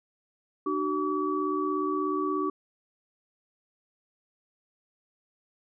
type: tone cluster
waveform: sine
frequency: 301.2 / 377.9 / 1143 Hz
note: D4 / F#4 / D6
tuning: +44 / +37 / -47 cents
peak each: -30 dBFS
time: 0.66-2.5 s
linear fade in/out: 5 ms
effects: none